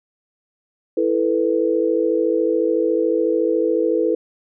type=chord; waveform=sine; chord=E suspended fourth; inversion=none; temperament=equal; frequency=329.6 / 440 / 493.9 Hz; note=E4 / A4 / B4; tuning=0 / 0 / 0 cents; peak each=-20 dBFS; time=0.97-4.15 s; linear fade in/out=5 ms; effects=none